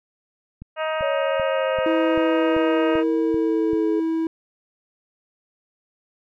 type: click train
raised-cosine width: 5 ms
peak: -24 dBFS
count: 9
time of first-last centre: 0.62-3.733 s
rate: 2.57 Hz
type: harmonic tone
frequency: 314.3 Hz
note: D#4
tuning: 18 cents sharp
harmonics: 2 / 3 / 4 / 5 / 6 / 7 / 8 / 9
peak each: -24 / -31 / -30 / -33 / -36 / -41 / -38 / -37 dBFS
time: 0.76-3.04 s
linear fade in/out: 50 ms
type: exponential sweep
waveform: sine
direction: down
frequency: 565 to 424.8 Hz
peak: -22 dBFS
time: 1.02-4 s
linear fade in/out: 5 ms
type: tone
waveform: triangle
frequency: 324.8 Hz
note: E4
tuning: 26 cents flat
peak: -18 dBFS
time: 1.86-4.27 s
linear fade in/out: 2 ms
effects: none